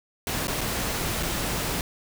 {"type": "noise with dropouts", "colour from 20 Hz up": "pink", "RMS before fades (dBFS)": -28, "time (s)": [0.27, 1.81], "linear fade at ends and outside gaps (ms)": 1, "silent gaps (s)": [[0.471, 0.481], [0.609, 0.613], [1.227, 1.231]], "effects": []}